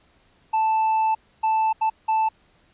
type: tone bursts at uneven times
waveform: triangle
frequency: 880 Hz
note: A5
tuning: in tune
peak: -16 dBFS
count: 4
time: 0.53-1.15 / 1.43-1.73 / 1.81-1.9 / 2.08-2.29 s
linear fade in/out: 10 ms
effects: pink hiss -60 dBFS RMS until 2.73 s + resampled to 8000 Hz